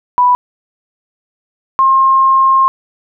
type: tone pair in turn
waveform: sine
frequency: 987.8 / 1066.4 Hz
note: B5 / C6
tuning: 0 / +33 cents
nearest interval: minor second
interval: 133 cents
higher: second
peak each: -6 dBFS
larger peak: neither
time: 0.18-0.35 / 1.79-2.68 s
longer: second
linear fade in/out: 0 ms
effects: none